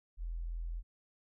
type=tone; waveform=sine; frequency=41.98 Hz; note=E1; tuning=32 cents sharp; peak=-36 dBFS; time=0.17-0.83 s; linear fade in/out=50 ms; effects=none